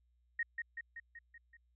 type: tone with echo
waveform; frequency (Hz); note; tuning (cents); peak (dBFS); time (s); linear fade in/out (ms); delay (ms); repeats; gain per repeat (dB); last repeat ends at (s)
sine; 1864.7; A#6; 0; -32; 0.39-0.43; 5; 190; 6; -4; 1.57
effects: added 60 Hz sine -70 dBFS peak until 1.75 s